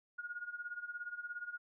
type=tone with tremolo; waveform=sine; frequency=1436 Hz; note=F6; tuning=48 cents sharp; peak=-38 dBFS; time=0.18-1.58 s; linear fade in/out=10 ms; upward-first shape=sine; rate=17 Hz; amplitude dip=80%; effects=none